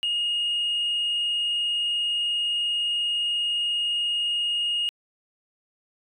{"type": "tone with frequency modulation", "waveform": "sine", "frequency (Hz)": 2860, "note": "F7", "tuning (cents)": 41, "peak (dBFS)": -21, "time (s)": [0.03, 4.89], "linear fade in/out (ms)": 0, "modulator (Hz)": 37.1, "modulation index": 0.64, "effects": ["tanh soft clip ceiling -20 dBFS"]}